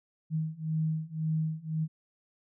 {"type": "beating tone pair", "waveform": "sine", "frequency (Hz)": [157, 158.9], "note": ["D#3", "D#3"], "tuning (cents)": [16, 37], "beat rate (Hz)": 1.9, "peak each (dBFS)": [-32, -31], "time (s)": [0.3, 1.88], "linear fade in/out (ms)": 50, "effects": []}